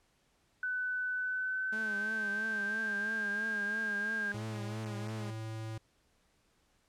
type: tone with pitch glide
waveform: sine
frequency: 1500 to 1607.7 Hz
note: F#6 to G6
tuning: +23 to +43 cents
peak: -32 dBFS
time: 0.63-4.32 s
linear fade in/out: 2 ms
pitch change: +120 cents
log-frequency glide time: 1.15-3.44 s
type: tone with vibrato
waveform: sawtooth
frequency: 211.7 Hz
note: G#3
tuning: 33 cents sharp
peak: -38 dBFS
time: 1.72-5.31 s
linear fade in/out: 10 ms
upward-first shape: triangle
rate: 3 Hz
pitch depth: 83 cents each way
type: tone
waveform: square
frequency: 110.9 Hz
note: A2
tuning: 14 cents sharp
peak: -39 dBFS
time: 4.34-5.78 s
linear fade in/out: 5 ms
effects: pink hiss -72 dBFS RMS until 6.88 s + low-pass 10000 Hz 12 dB/octave